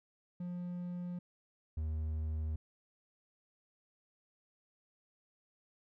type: tone pair in turn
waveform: triangle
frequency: 177.1 / 78.14 Hz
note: F3 / D#2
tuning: +24 / +8 cents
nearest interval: octave + major second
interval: 1416 cents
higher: first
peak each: -36 / -32 dBFS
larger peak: second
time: 0.4-1.19 / 1.77-2.56 s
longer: neither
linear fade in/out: 5 ms
effects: none